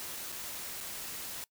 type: noise with dropouts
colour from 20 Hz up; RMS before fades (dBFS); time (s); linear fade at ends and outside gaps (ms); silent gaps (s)
white; -41; 0-1.44; 0; 0.32-0.324 / 0.804-0.809
effects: noise-tail reverb RT60 0.1 s tail -23 dB re dry